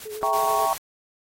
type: noise with tremolo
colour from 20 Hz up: white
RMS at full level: -38 dBFS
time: 0-0.65 s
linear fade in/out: 2 ms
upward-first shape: triangle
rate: 8.5 Hz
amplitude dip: 90%
type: tone with vibrato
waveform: sine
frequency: 426.7 Hz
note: G#4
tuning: 47 cents sharp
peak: -32 dBFS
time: 0.05-0.66 s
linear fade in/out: 10 ms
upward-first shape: sine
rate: 9.3 Hz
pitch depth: 28 cents each way
type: chord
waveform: sine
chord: E diminished seventh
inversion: none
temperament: equal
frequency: 659.3 / 784 / 932.3 / 1108.7 Hz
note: E5 / G5 / Bb5 / Db6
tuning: 0 / 0 / 0 / 0 cents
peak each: -26 / -25 / -27 / -24 dBFS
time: 0.23-0.73 s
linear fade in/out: 0 ms
type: noise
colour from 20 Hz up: white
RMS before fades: -35 dBFS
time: 0.33-0.78 s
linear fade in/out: 2 ms
effects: AAC 48 kbps